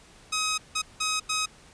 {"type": "tone bursts at uneven times", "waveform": "10% pulse", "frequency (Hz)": 1266, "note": "D#6", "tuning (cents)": 30, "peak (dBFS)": -17, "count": 4, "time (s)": [[0.32, 0.58], [0.75, 0.82], [1, 1.2], [1.29, 1.46]], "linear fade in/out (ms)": 10, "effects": ["pink hiss -53 dBFS RMS until 1.73 s", "resampled to 22050 Hz"]}